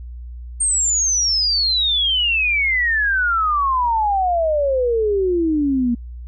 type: exponential sweep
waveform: sine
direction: down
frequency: 8720 to 233.1 Hz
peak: -15 dBFS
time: 0.6-5.95 s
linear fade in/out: 10 ms
effects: added 60 Hz sine -30 dBFS peak until 6.27 s